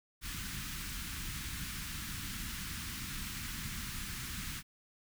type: band-stop noise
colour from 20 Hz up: pink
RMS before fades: -41 dBFS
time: 0.21-4.63 s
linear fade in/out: 50 ms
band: 250 to 1300 Hz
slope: 24 dB/octave
effects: none